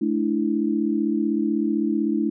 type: chord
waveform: sine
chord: A suspended fourth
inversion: none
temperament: equal with one note detuned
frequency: 216.5 / 293.7 / 329.6 Hz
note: A3 / D4 / E4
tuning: -28 / 0 / 0 cents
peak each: -24 dBFS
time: 0.01-2.3 s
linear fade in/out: 10 ms
effects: none